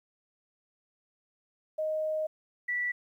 sine tone pair in turn, 623 / 1959.1 Hz, D#5 / B6, +2 / -14 cents, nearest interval octave + minor sixth, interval 1984 cents, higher second, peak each -28 dBFS, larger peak neither, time 1.78-2.27 / 2.68-2.92 s, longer first, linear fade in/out 10 ms, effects 11-bit

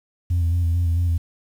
sine tone with vibrato, 85.4 Hz, F2, 38 cents flat, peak -15 dBFS, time 0.3-1.18 s, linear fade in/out 10 ms, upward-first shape square, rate 4.5 Hz, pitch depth 34 cents each way, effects tanh soft clip ceiling -15 dBFS + 8-bit

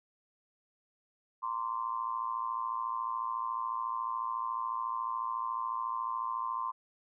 sine tone with amplitude modulation, 1043 Hz, C6, 6 cents flat, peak -28 dBFS, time 1.42-6.72 s, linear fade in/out 20 ms, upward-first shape sine, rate 114 Hz, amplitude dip 90%, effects none

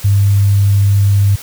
sine tone, 100 Hz, G2, 35 cents sharp, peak -7 dBFS, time 0.04-1.36 s, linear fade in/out 10 ms, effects white hiss -32 dBFS RMS until 1.42 s

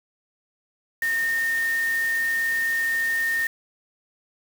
sine tone in noise, 1831 Hz, A#6, 32 cents flat, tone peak -21 dBFS, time 1.02-3.47 s, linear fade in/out 2 ms, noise white, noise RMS -37 dBFS, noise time 1.02-3.47 s, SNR +13 dB, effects none

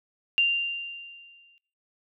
sine tone with exponential decay, 2784 Hz, F7, 6 cents flat, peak -17 dBFS, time 0.38-1.58 s, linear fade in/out 0 ms, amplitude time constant 260 ms, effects noise-tail reverb RT60 0.7 s tail -24 dB re dry

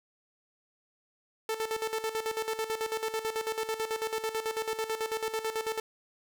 sawtooth tone with tremolo, 442.2 Hz, A4, 9 cents sharp, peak -25 dBFS, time 1.49-5.8 s, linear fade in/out 2 ms, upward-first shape square, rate 9.1 Hz, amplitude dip 70%, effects none

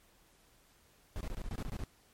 brown noise bursts, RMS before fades -38 dBFS, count 10, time 1.16-1.837 s, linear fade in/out 0 ms, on 47 ms, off 23 ms, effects pink hiss -66 dBFS RMS until 2.13 s + MP3 64 kbps

